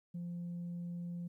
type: tone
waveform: sine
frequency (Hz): 173.6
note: F3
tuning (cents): -10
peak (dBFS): -37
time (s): 0.14-1.28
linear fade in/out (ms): 10
effects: tanh soft clip ceiling -37 dBFS + 13-bit